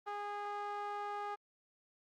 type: tone with band-pass filter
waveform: sawtooth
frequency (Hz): 410.8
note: G#4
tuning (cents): -19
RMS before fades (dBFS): -41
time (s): 0.06-1.36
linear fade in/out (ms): 20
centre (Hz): 1000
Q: 2.8
effects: Opus 32 kbps